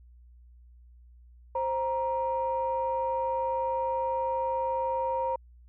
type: tone pair together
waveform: sine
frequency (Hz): 526 / 939.6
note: C5 / A#5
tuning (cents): +9 / +13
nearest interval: minor seventh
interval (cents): 1004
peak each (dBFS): -29 / -28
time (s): 1.55-5.36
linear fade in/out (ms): 5
effects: tanh soft clip ceiling -19 dBFS + added 60 Hz sine -51 dBFS peak until 5.68 s